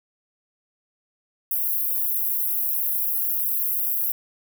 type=high-pass noise; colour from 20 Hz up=pink; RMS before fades=-24 dBFS; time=1.51-4.12 s; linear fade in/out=2 ms; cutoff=12000 Hz; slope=48 dB/octave; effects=none